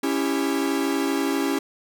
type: chord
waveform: 45% pulse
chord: C# diminished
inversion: none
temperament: equal with one note detuned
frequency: 277.2 / 329.6 / 397.7 Hz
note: C#4 / E4 / G4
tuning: 0 / 0 / +25 cents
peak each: -24 / -27 / -28 dBFS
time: 0.03-1.59 s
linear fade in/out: 5 ms
effects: none